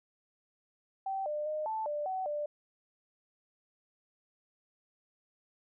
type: tone with pitch steps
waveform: sine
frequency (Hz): 774 / 599 / 613 / 878 / 592 / 754 / 592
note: G5 / D5 / D#5 / A5 / D5 / F#5 / D5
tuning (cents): -22 / +34 / -26 / -4 / +14 / +32 / +14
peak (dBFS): -32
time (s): 1.06-2.46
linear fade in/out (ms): 5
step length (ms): 200
effects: none